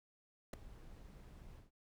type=noise with ADSR envelope; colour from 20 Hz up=brown; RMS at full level=-31 dBFS; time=0.53-1.71 s; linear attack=6 ms; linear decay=5 ms; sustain=-24 dB; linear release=150 ms; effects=none